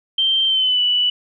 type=tone with pitch glide; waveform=sine; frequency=3139 to 2963 Hz; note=G7 to F#7; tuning=+2 to +2 cents; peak=-14 dBFS; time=0.18-1.1 s; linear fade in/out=5 ms; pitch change=-100 cents; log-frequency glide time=0.46-0.81 s; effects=none